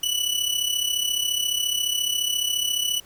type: tone with amplitude modulation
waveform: sawtooth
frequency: 2960 Hz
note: F#7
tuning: in tune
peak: -16 dBFS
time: 0.03-3 s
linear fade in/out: 5 ms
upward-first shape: sine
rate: 34.4 Hz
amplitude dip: 65%
effects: pink hiss -52 dBFS RMS until 3.05 s